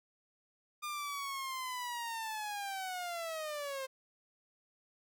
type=linear sweep; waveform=sawtooth; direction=down; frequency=1211 to 522 Hz; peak=-34 dBFS; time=0.82-3.87 s; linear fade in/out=20 ms; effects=none